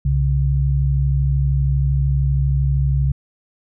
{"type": "tone pair together", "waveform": "sine", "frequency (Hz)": [65.08, 137.9], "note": ["C2", "C#3"], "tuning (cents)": [-9, -9], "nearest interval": "octave + minor second", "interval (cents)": 1300, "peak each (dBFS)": [-17, -17], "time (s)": [0.05, 3.12], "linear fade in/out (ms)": 5, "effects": []}